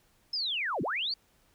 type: linear two-way sweep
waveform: sine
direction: down then up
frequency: 5274 to 120 to 4710 Hz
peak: -29 dBFS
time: 0.33-1.14 s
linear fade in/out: 5 ms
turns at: 0.82 s
effects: pink hiss -67 dBFS RMS until 1.54 s